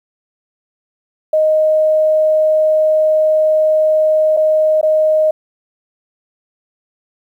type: tone with dropouts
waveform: sine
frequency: 622.3 Hz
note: D#5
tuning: in tune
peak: -9 dBFS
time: 1.33-5.31 s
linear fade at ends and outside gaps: 5 ms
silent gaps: 4.367-4.371 / 4.813-4.829 s
effects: 8-bit